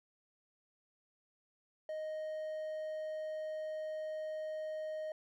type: tone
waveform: triangle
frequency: 622.3 Hz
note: D#5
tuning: in tune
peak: -36 dBFS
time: 1.89-5.12 s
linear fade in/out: 2 ms
effects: none